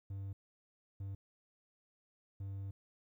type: tone bursts at uneven times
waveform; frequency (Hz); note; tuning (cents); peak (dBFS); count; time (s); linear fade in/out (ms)
triangle; 98; G2; 0; -38; 3; 0.1-0.33 / 1-1.15 / 2.4-2.71; 5
effects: 13-bit